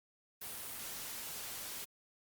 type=noise; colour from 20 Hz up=white; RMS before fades=-44 dBFS; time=0.41-1.85 s; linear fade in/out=10 ms; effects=Opus 32 kbps